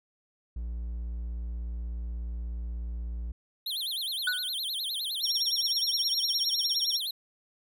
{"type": "tone", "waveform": "triangle", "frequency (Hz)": 58.27, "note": "A#1", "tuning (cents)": 0, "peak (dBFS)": -30, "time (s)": [0.56, 3.32], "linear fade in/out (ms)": 5}
{"type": "tone with vibrato", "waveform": "square", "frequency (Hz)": 3627, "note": "A#7", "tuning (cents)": -48, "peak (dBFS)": -31, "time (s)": [3.66, 7.11], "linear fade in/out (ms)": 5, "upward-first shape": "sine", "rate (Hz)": 9.7, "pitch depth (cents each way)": 280}
{"type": "tone with exponential decay", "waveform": "triangle", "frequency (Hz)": 1480, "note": "F#6", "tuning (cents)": 0, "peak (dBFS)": -21, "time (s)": [4.27, 4.53], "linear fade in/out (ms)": 5, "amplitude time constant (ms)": 55}
{"type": "tone with tremolo", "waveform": "sine", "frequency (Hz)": 5560, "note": "F8", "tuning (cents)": -9, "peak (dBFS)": -24, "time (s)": [5.23, 6.99], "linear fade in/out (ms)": 10, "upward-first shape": "sine", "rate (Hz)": 17, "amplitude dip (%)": 65}
{"effects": []}